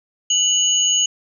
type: tone pair together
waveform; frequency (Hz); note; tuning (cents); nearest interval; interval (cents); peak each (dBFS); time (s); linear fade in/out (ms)
sine; 2960 / 6662; F#7 / G#8; 0 / +4; octave + major second; 1404; -17; 0.3-1.06; 5
effects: none